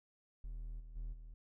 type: tone with level steps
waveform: triangle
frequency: 40 Hz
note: D#1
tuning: 49 cents sharp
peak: -40 / -47 / -38 / -47 dBFS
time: 0.44-1.34 s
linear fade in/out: 0 ms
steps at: 0.79 / 0.95 / 1.12 s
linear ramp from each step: 20 ms
effects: none